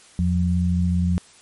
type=tone pair together; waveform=sine; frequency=84.47 / 177.5 Hz; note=E2 / F3; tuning=+43 / +28 cents; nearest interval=octave + minor second; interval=1285 cents; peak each=-20 dBFS; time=0.19-1.18 s; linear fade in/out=0 ms; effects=white hiss -50 dBFS RMS until 1.41 s + MP3 48 kbps